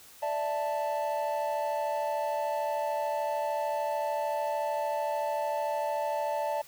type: chord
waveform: triangle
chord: D suspended second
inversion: none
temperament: just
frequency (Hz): 587.3 / 660.7 / 881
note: D5 / E5 / A5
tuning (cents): 0 / +4 / +2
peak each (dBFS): -30 / -33 / -30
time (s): 0.22-6.62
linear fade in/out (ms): 10
effects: white hiss -53 dBFS RMS until 6.67 s